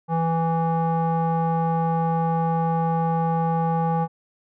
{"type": "tone with low-pass filter", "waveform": "square", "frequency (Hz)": 164.81, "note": "E3", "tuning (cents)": 0, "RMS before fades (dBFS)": -22, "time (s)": [0.08, 4.08], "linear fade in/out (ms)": 50, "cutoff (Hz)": 930, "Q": 8.8, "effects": []}